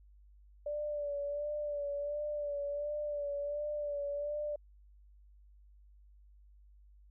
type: tone with vibrato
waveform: sine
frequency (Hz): 583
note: D5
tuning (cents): -13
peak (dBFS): -34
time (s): 0.66-4.56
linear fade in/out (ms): 5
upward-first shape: sine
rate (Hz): 1.4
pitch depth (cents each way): 37
effects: added 50 Hz sine -57 dBFS peak until 7.1 s